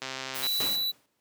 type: click train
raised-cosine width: 0.2 ms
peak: -17 dBFS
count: 60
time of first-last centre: 0.02-0.467 s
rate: 132 Hz
type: noise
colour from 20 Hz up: blue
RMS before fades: -36 dBFS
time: 0.34-0.77 s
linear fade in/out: 20 ms
type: tone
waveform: square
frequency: 3951 Hz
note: B7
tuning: in tune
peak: -27 dBFS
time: 0.42-0.92 s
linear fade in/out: 20 ms
type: noise with exponential decay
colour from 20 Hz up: pink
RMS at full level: -30 dBFS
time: 0.6-1.06 s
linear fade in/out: 2 ms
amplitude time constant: 100 ms
effects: pink hiss -75 dBFS RMS until 1.2 s + high-pass 150 Hz 12 dB/octave